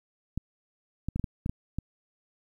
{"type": "clicks", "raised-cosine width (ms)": 5, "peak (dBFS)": -18, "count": 8, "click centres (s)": [0.376, 1.086, 1.16, 1.196, 1.242, 1.461, 1.495, 1.786], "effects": ["10-bit"]}